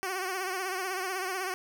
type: tone with vibrato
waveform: 10% pulse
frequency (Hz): 374.5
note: F#4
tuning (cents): +21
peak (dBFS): -23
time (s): 0.03-1.54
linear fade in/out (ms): 0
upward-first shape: triangle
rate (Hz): 16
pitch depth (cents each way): 84
effects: none